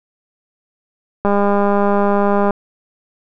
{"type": "click train", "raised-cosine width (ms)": 1, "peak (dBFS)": -3, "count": 255, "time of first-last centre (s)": [1.25, 2.507], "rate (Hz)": 202, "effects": []}